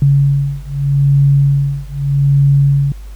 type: beating tone pair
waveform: sine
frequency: 139.7 / 140.51 Hz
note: C#3 / C#3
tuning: +14 / +24 cents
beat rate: 0.81 Hz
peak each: -12 dBFS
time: 0.02-2.92 s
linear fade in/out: 2 ms
effects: added 50 Hz sine -27 dBFS peak until 3.15 s + pink hiss -46 dBFS RMS until 3.15 s